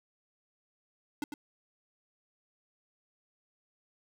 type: tone with echo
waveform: square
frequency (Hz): 293.7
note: D4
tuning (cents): 0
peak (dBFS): -32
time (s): 1.22-1.24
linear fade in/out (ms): 2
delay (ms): 100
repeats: 1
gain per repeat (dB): -7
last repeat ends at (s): 1.34
effects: none